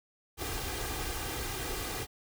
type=noise with comb filter; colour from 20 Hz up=pink; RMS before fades=-36 dBFS; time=0.37-2.07 s; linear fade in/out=50 ms; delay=2.5 ms; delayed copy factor=+0.6; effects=none

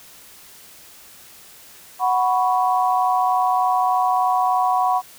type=chord; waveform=sine; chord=F# suspended fourth; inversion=none; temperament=just; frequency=740 / 986.7 / 1110 Hz; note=F#5 / B5 / C#6; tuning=0 / -2 / +2 cents; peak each=-18 / -21 / -23 dBFS; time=1.99-5.02 s; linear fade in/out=50 ms; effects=white hiss -45 dBFS RMS until 5.18 s

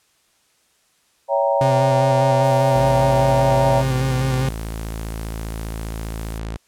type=chord; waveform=sine; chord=C# diminished seventh; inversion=none; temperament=equal with one note detuned; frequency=559.5 / 659.3 / 784 / 932.3 Hz; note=C#5 / E5 / G5 / Bb5; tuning=+16 / 0 / 0 / 0 cents; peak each=-18 / -22 / -23 / -22 dBFS; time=1.28-3.84 s; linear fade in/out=50 ms
type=tone with vibrato; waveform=40% pulse; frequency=130.81 Hz; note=C3; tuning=in tune; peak=-17 dBFS; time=1.61-4.49 s; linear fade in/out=2 ms; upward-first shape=square; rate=5 Hz; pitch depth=25 cents each way
type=noise; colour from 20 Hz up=violet; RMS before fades=-37 dBFS; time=2.43-6.39 s; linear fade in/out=10 ms
type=tone; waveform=sawtooth; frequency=55 Hz; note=A1; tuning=in tune; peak=-22 dBFS; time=2.75-6.57 s; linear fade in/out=10 ms
effects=white hiss -61 dBFS RMS until 6.67 s + low-pass 10000 Hz 12 dB/octave

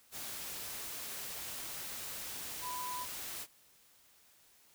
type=tone in noise; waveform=sine; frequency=995 Hz; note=B5; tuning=13 cents sharp; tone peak=-39 dBFS; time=2.61-3.07 s; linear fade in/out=50 ms; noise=white; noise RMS=-43 dBFS; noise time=0.11-3.47 s; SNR=+1 dB; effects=white hiss -65 dBFS RMS until 4.74 s

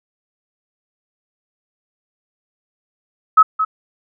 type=tone with echo; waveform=sine; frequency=1284 Hz; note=E6; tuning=46 cents flat; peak=-4 dBFS; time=3.37-3.43 s; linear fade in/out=10 ms; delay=220 ms; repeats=1; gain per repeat=-10 dB; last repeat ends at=3.65 s; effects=none

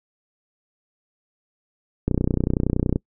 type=click train; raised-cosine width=3 ms; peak=-7 dBFS; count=28; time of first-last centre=2.08-2.959 s; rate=30.7 Hz; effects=noise-tail reverb RT60 0.1 s tail -26 dB re dry

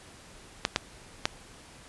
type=clicks; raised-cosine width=0.2 ms; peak=-6 dBFS; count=3; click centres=0.651 / 0.761 / 1.255 s; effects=pink hiss -51 dBFS RMS until 1.88 s + resampled to 24000 Hz

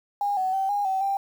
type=tone with pitch steps; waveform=sine; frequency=813 / 751 / 773 / 816 / 765 / 788 Hz; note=G#5 / F#5 / G5 / G#5 / G5 / G5; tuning=-37 / +26 / -24 / -31 / -42 / +9 cents; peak=-22 dBFS; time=0.21-1.17 s; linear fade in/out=2 ms; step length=160 ms; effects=8-bit

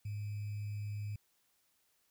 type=tone with sample-and-hold; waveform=sine; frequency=103.8 Hz; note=G#2; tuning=in tune; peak=-37 dBFS; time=0.05-1.16 s; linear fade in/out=5 ms; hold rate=2450 Hz; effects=white hiss -75 dBFS RMS until 2.1 s

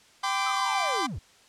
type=chord; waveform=sawtooth; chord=G suspended fourth; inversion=none; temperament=equal with one note detuned; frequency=784 / 1020.2 / 1174.7 Hz; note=G5 / C6 / D6; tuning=0 / -44 / 0 cents; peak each=-26 dBFS; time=0.23-1.07 s; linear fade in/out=10 ms
type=linear sweep; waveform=triangle; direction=down; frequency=1318.5 to 53.3 Hz; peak=-30 dBFS; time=0.46-1.19 s; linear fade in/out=5 ms
effects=white hiss -57 dBFS RMS until 1.48 s + low-pass 7000 Hz 12 dB/octave

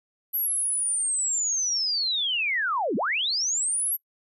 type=linear two-way sweep; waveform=sine; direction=down then up; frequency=11840 to 177.6 to 11840 Hz; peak=-23 dBFS; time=0.33-3.97 s; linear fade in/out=20 ms; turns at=2.96 s; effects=noise-tail reverb RT60 0.1 s tail -24 dB re dry

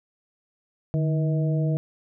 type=harmonic tone with a mistuned harmonic; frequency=160 Hz; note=D#3; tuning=49 cents sharp; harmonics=1 / 2 / 3 / 4; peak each=-21 / -32 / -34 / -34 dBFS; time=0.94-1.77 s; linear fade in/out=0 ms; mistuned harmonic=1; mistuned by=-88 cents; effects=none

